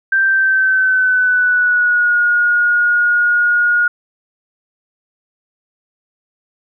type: tone with pitch glide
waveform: sine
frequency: 1568 to 1437.9 Hz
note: G6 to F#6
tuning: 0 to -50 cents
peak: -10 dBFS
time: 0.12-3.88 s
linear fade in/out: 5 ms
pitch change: -150 cents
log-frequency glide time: 0.25-2.19 s
effects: none